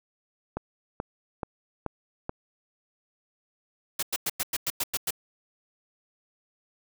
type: click train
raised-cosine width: 1 ms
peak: -16 dBFS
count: 5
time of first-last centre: 0.57-2.294 s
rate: 2.32 Hz
type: noise bursts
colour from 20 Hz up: white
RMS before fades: -28 dBFS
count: 9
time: 3.99-5.107 s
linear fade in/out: 5 ms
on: 37 ms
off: 98 ms
effects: none